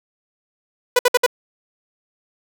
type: tone bursts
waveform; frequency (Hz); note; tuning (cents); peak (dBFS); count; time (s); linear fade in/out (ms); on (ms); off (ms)
sawtooth; 493.9; B4; 0; -7; 4; 0.96-1.264; 5; 31; 60
effects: none